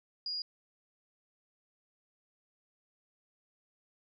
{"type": "tone", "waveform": "sine", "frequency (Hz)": 4864, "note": "D#8", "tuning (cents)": -40, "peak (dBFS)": -34, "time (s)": [0.26, 0.42], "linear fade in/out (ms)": 2, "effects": []}